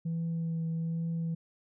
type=tone with vibrato; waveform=sine; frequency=164.81 Hz; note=E3; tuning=in tune; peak=-28 dBFS; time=0.05-1.35 s; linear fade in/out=10 ms; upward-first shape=triangle; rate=1.2 Hz; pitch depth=17 cents each way; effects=tanh soft clip ceiling -28 dBFS